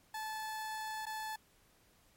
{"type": "tone with dropouts", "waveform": "30% pulse", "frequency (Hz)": 869, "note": "A5", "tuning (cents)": -22, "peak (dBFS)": -36, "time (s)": [0.14, 1.36], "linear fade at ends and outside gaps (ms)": 5, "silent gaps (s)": [1.056, 1.065], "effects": ["pink hiss -68 dBFS RMS until 2.16 s", "MP3 64 kbps"]}